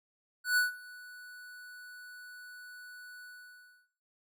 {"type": "tone with ADSR envelope", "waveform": "square", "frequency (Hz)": 1480, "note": "F#6", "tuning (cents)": 0, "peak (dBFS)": -24, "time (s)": [0.44, 3.88], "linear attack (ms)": 130, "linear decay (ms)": 140, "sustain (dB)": -24, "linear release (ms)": 650, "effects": ["noise-tail reverb RT60 0.7 s tail -17 dB re dry"]}